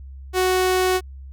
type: tone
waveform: sawtooth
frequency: 370 Hz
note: F#4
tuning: in tune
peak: -13 dBFS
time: 0.33-1.01 s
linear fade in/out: 50 ms
effects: added 67 Hz sine -35 dBFS peak until 1.32 s